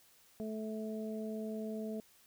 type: harmonic tone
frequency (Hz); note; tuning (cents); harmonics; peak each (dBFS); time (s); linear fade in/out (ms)
217.7; A3; -18; 1 / 2 / 3; -39 / -43 / -46; 0.4-2; 0
effects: white hiss -65 dBFS RMS until 2.26 s